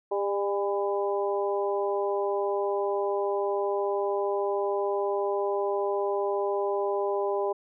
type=harmonic tone with a mistuned harmonic; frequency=200.2 Hz; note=G3; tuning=37 cents sharp; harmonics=2 / 3 / 4 / 5; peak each=-27 / -31 / -33 / -35 dBFS; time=0.11-7.53 s; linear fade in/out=10 ms; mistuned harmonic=4; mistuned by=+28 cents; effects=none